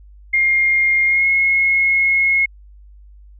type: tone with pitch glide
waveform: sine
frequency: 2124 to 2167 Hz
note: C7 to C#7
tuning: +25 to -40 cents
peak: -12 dBFS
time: 0.33-2.46 s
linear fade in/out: 10 ms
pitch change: +35 cents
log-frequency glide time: 1.05-1.27 s
effects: added 50 Hz sine -40 dBFS peak until 3.39 s